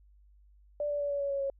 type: tone with pitch steps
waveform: sine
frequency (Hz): 587.3 / 580.9 / 574.5 / 568.3 / 562.1 / 555.9 / 549.9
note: D5 / D5 / D5 / C#5 / C#5 / C#5 / C#5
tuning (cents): 0 / -19 / -38 / +43 / +24 / +5 / -14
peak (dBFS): -29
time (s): 0.8-1.5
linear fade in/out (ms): 2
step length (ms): 100
effects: added 50 Hz sine -57 dBFS peak until 1.59 s